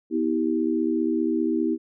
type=chord; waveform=sine; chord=E minor; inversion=second; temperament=equal with one note detuned; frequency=246.9 / 322.1 / 392 Hz; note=B3 / E4 / G4; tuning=0 / -40 / 0 cents; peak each=-26 / -23 / -28 dBFS; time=0.1-1.78 s; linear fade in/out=50 ms; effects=none